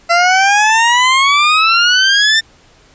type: exponential sweep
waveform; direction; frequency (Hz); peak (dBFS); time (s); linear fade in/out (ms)
20% pulse; up; 675 to 1810; -3; 0.09-2.41; 20
effects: pink hiss -47 dBFS RMS until 2.94 s + resampled to 16000 Hz